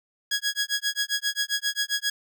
15% pulse tone with tremolo, 1661.2 Hz, G#6, in tune, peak -15 dBFS, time 0.31-2.1 s, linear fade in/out 5 ms, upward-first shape sine, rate 7.5 Hz, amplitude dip 100%, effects none

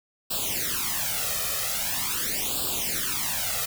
white noise with flanger, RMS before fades -28 dBFS, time 0.3-3.66 s, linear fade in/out 10 ms, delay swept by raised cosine 0.24 to 1.64 ms, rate 0.43 Hz, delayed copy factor +0.95, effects none

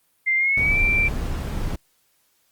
sine tone with pitch glide, 2093 to 2349 Hz, C7 to D7, 0 to 0 cents, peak -17 dBFS, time 0.26-1.09 s, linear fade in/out 20 ms, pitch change +200 cents, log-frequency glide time 0.36-0.79 s
brown noise, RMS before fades -25 dBFS, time 0.57-1.76 s, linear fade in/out 5 ms
effects white hiss -65 dBFS RMS until 2.51 s + Opus 32 kbps

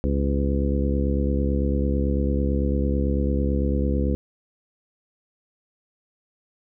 harmonic tone with a mistuned harmonic, 69 Hz, C#2, 7 cents flat, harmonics 1 / 2 / 3 / 4 / 5 / 6 / 7, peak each -22 / -30 / -27 / -29 / -32 / -34 / -31 dBFS, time 0.04-4.15 s, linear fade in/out 0 ms, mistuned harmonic 7, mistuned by +58 cents, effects none

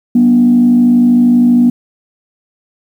sine tone with frequency modulation, 242.1 Hz, B3, 34 cents flat, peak -4 dBFS, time 0.15-1.7 s, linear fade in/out 5 ms, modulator 52.7 Hz, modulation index 0.42, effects tanh soft clip ceiling 0 dBFS + 7-bit

